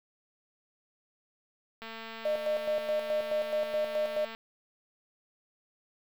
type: click train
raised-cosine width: 0.3 ms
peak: -27 dBFS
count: 570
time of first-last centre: 1.82-4.349 s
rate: 225 Hz
type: tone with tremolo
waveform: sine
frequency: 610 Hz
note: D#5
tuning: 34 cents flat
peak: -26 dBFS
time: 2.25-4.25 s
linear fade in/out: 5 ms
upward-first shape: square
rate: 4.7 Hz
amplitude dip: 60%
effects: 9-bit